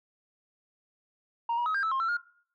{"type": "tone with pitch steps", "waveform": "sine", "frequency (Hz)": [933, 958, 1272, 1597, 1312, 1066, 1341, 1420], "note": ["A#5", "A#5", "D#6", "G6", "E6", "C6", "E6", "F6"], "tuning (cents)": [1, 47, 38, 32, -9, 32, 29, 28], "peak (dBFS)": -24, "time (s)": [1.49, 2.17], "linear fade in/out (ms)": 5, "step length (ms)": 85, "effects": ["noise-tail reverb RT60 0.6 s tail -23 dB re dry", "tanh soft clip ceiling -24 dBFS"]}